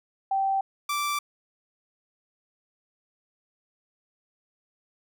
sine / sawtooth tone pair in turn, 778 / 1169.1 Hz, G5 / D6, -13 / -8 cents, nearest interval perfect fifth, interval 705 cents, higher second, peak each -22 dBFS, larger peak neither, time 0.31-0.61 / 0.89-1.19 s, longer neither, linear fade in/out 5 ms, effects none

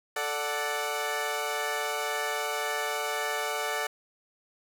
15% pulse chord, D major, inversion second, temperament equal, 440 / 587.3 / 740 Hz, A4 / D5 / F#5, 0 / 0 / 0 cents, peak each -27 dBFS, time 0.16-3.87 s, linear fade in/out 5 ms, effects none

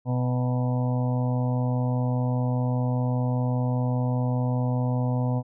harmonic tone with a mistuned harmonic, 125 Hz, B2, 21 cents sharp, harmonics 1 / 2 / 4 / 5 / 6 / 7 / 8, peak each -23 / -29 / -35 / -37 / -39 / -40 / -41 dBFS, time 0.05-5.43 s, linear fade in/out 50 ms, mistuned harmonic 8, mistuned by -39 cents, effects none

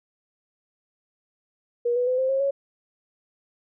sine tone with pitch steps, 478.4 / 492.7 / 507.4 / 522.6 / 538.2 / 554.3 Hz, A#4 / B4 / B4 / C5 / C5 / C#5, +45 / -4 / +47 / -2 / +49 / 0 cents, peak -20 dBFS, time 1.85-2.51 s, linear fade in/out 10 ms, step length 110 ms, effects none

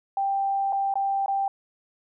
sine tone with dropouts, 787 Hz, G5, 7 cents sharp, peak -22 dBFS, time 0.17-1.48 s, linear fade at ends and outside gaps 2 ms, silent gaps 0.725-0.729 / 0.94-0.955 / 1.261-1.281 s, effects none

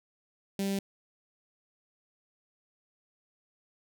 sawtooth tone with notch filter, 196.5 Hz, G3, 4 cents sharp, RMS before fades -31 dBFS, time 0.59-0.79 s, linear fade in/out 2 ms, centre 1200 Hz, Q 0.59, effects none

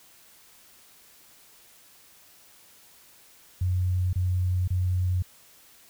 sine tone bursts, 91 Hz, F#2, 28 cents flat, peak -22 dBFS, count 3, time 3.61-5.224 s, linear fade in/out 5 ms, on 520 ms, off 27 ms, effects white hiss -55 dBFS RMS until 5.89 s

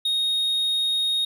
triangle tone, 3729 Hz, A#7, in tune, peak -19 dBFS, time 0.05-1.25 s, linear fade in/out 5 ms, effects none

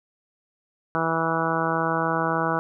harmonic tone, 163.5 Hz, E3, 14 cents flat, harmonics 1 / 2 / 3 / 4 / 5 / 6 / 7 / 8 / 9, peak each -30 / -30 / -30 / -30 / -30 / -30 / -30 / -30 / -30 dBFS, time 0.95-2.59 s, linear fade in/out 0 ms, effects none

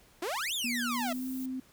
sawtooth exponential two-way sweep, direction up then down, 314.8 to 3729 to 630 Hz, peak -28 dBFS, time 0.22-1.13 s, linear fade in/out 5 ms, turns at 0.54 s
sine tone with pitch glide, 240.4 to 259.1 Hz, B3 to C4, -46 to -17 cents, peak -33 dBFS, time 0.64-1.6 s, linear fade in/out 5 ms, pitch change +129 cents, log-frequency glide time 0.94-1.27 s
violet noise, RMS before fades -46 dBFS, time 0.91-1.46 s, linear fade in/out 5 ms
effects pink hiss -61 dBFS RMS until 1.72 s

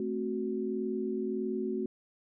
sine chord, F# diminished, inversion first, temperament equal, 220 / 261.6 / 370 Hz, A3 / C4 / F#4, 0 / 0 / 0 cents, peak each -35 / -37 / -33 dBFS, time 0-1.86 s, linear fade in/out 2 ms, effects none

